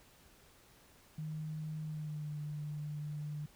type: tone with pitch glide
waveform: sine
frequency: 155.2 to 149.14 Hz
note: D#3 to D3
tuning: -4 to +27 cents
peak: -38 dBFS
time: 1.18-3.46 s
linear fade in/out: 5 ms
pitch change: -69 cents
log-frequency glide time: 1.84-2.3 s
effects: pink hiss -63 dBFS RMS until 3.55 s